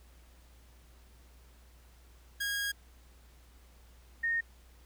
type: tone pair in turn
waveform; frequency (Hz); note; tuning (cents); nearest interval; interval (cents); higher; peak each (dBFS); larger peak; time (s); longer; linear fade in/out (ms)
sawtooth / sine; 1637 / 1844.4; G#6 / A#6; -25 / -19; major second; 206; second; -28; neither; 2.4-2.72 / 4.23-4.41; first; 10
effects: added 60 Hz sine -56 dBFS peak until 4.85 s + pink hiss -64 dBFS RMS until 4.85 s